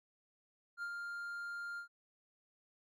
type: tone with ADSR envelope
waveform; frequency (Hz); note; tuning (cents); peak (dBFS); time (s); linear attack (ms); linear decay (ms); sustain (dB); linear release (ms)
triangle; 1400; F6; +4; -36; 0.77-1.88; 55; 64; -3; 100
effects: none